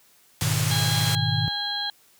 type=low-pass noise; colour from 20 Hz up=white; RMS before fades=-29 dBFS; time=0.41-1.15 s; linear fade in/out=0 ms; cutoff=9000 Hz; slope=12 dB/octave
type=chord; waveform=sine; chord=G# minor; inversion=none; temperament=equal; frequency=103.83 / 123.47 / 155.56 Hz; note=G#2 / B2 / D#3; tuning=0 / 0 / 0 cents; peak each=-26 dBFS; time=0.42-1.48 s; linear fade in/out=0 ms
type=harmonic tone; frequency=818 Hz; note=G#5; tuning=26 cents flat; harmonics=1 / 2 / 4 / 5; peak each=-34 / -34 / -30 / -29 dBFS; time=0.71-1.9 s; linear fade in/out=2 ms
effects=white hiss -58 dBFS RMS until 2.19 s + high-pass 60 Hz 12 dB/octave